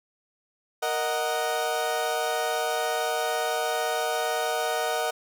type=chord; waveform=30% pulse; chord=D# minor; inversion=second; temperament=equal; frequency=466.2 / 622.3 / 740 Hz; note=A#4 / D#5 / F#5; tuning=0 / 0 / 0 cents; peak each=-28 / -27 / -26 dBFS; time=0.82-5.11 s; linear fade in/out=10 ms; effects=none